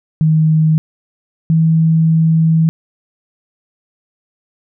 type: tone pair in turn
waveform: sine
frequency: 157.3 / 161.54 Hz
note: D#3 / E3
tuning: +19 / -35 cents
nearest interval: unison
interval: 46 cents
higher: second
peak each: -8 dBFS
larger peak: neither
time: 0.21-0.78 / 1.5-2.69 s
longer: second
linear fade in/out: 0 ms
effects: none